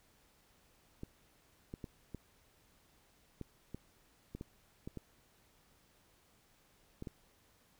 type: clicks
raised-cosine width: 3 ms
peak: -30 dBFS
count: 12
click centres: 1.034 / 1.739 / 1.842 / 2.147 / 3.413 / 3.746 / 4.35 / 4.411 / 4.875 / 4.973 / 7.024 / 7.072 s
effects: pink hiss -69 dBFS RMS until 7.79 s